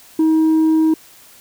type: tone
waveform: sine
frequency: 317.4 Hz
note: D#4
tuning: 35 cents sharp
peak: -8 dBFS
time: 0.19-0.94 s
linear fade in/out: 5 ms
effects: tanh soft clip ceiling -10 dBFS + white hiss -45 dBFS RMS until 1.4 s